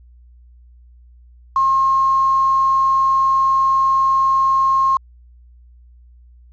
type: tone with quantisation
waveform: sine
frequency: 1072 Hz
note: C6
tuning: 42 cents sharp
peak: -12 dBFS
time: 1.56-4.97 s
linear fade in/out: 2 ms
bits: 6
effects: added 60 Hz sine -43 dBFS peak until 6.52 s + resampled to 16000 Hz